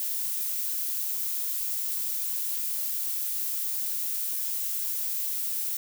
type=noise; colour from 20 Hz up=violet; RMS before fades=-30 dBFS; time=0-5.77 s; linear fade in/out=2 ms; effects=none